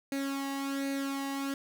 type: tone with flanger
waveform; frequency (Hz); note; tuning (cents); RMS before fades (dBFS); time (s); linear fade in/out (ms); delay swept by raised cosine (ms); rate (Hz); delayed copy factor
sawtooth; 275.2; C#4; -12; -34; 0.12-1.54; 2; 0.46 to 1.05; 1.3; +0.65
effects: none